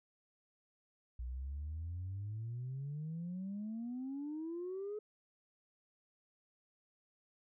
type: exponential sweep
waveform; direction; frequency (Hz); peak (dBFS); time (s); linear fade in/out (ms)
sine; up; 59 to 428.8; -38; 1.19-4.99; 5
effects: tanh soft clip ceiling -36 dBFS